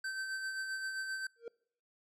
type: tone with tremolo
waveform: square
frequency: 1548 Hz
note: G6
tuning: 22 cents flat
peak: -36 dBFS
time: 0.04-1.27 s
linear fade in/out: 5 ms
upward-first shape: sine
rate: 7.6 Hz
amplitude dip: 40%
type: tone with exponential growth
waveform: triangle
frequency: 466.2 Hz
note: A#4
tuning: in tune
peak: -35 dBFS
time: 1.36-1.48 s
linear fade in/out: 2 ms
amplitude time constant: 24 ms
effects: noise-tail reverb RT60 0.7 s tail -26 dB re dry + low-pass 9000 Hz 12 dB/octave